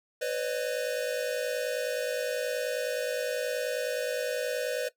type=tone cluster; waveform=square; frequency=499 / 549 / 608 Hz; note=B4 / C#5 / D#5; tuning=+18 / -17 / -40 cents; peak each=-32 / -36 / -35 dBFS; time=0.21-4.89 s; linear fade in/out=10 ms; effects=noise-tail reverb RT60 0.1 s tail -17 dB re dry